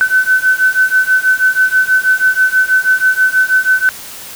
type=beating tone pair; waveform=sine; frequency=1514 / 1520.2 Hz; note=F#6 / F#6; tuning=+39 / +46 cents; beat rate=6.2 Hz; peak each=-12 / -11 dBFS; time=0.01-3.89 s; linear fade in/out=0 ms; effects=white hiss -30 dBFS RMS until 4.35 s